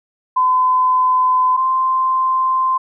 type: tone pair in turn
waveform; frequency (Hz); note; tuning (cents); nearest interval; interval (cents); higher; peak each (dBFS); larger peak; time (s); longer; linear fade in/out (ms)
sine; 1018 / 1041.2; C6 / C6; -48 / -9; unison; 39; second; -11 / -13; first; 0.36-1.57 / 1.57-2.78; neither; 10
effects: none